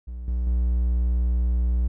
triangle tone with level steps, 60.3 Hz, B1, 41 cents flat, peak -29 / -20 / -17 dBFS, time 0.07-1.88 s, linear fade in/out 10 ms, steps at 0.28 / 0.47 s, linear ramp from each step 2 ms, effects none

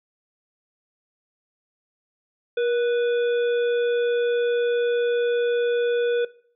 harmonic tone with a mistuned harmonic, 493.9 Hz, B4, in tune, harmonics 1 / 3 / 5 / 7, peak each -20 / -32 / -39 / -39 dBFS, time 2.57-6.25 s, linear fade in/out 5 ms, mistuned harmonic 1, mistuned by -58 cents, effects noise-tail reverb RT60 0.5 s tail -19 dB re dry

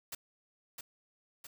white noise with echo, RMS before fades -41 dBFS, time 0.12-0.15 s, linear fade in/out 5 ms, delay 660 ms, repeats 2, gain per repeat -4 dB, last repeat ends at 1.47 s, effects none

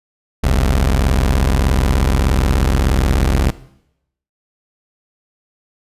sawtooth tone pair together, 41.61 / 66.6 Hz, E1 / C2, +17 / +31 cents, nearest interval minor sixth, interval 814 cents, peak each -11 dBFS, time 0.43-3.51 s, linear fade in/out 10 ms, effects noise-tail reverb RT60 0.8 s tail -18 dB re dry + resampled to 32000 Hz

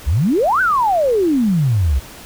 sine exponential two-way sweep, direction up then down, 60.8 to 1568 to 60.8 Hz, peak -12 dBFS, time 0.06-2 s, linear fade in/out 20 ms, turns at 0.61 s, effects pink hiss -37 dBFS RMS until 2.25 s

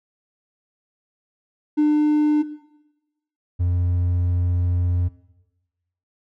triangle tone pair in turn, 300.2 / 88.56 Hz, D4 / F2, +38 / +25 cents, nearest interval octave + major sixth, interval 2113 cents, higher first, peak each -11 / -15 dBFS, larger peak first, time 1.77-2.43 / 3.59-5.09 s, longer second, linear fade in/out 20 ms, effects noise-tail reverb RT60 1.0 s tail -18 dB re dry + tanh soft clip ceiling -9 dBFS

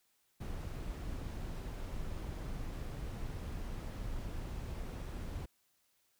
brown noise, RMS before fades -41 dBFS, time 0.4-5.46 s, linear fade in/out 10 ms, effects white hiss -75 dBFS RMS until 6.19 s

